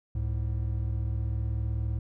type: tone pair together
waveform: triangle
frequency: 67.39 / 107.1 Hz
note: C#2 / A2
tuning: -48 / -46 cents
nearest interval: minor sixth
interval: 802 cents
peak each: -28 dBFS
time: 0.15-1.99 s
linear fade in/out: 5 ms
effects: none